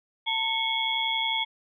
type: tone cluster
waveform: sine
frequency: 899 / 2198 / 3269 / 3400 Hz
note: A5 / C#7 / G#7 / G#7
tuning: +37 / -15 / -28 / +40 cents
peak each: -30 dBFS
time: 0.26-1.45 s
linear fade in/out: 20 ms
effects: none